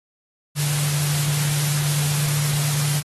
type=tone in noise; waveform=sine; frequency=146.83 Hz; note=D3; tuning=in tune; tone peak=-20 dBFS; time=0.55-3.03 s; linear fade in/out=50 ms; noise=white; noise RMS=-26 dBFS; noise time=0.55-3.03 s; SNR=+3 dB; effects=AAC 32 kbps